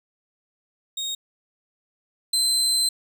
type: tone pair in turn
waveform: 30% pulse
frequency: 3729 / 4083 Hz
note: A#7 / C8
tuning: 0 / -43 cents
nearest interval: major second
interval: 157 cents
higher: second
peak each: -24 / -16 dBFS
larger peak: second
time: 0.97-1.15 / 2.33-2.89 s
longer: second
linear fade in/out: 5 ms
effects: none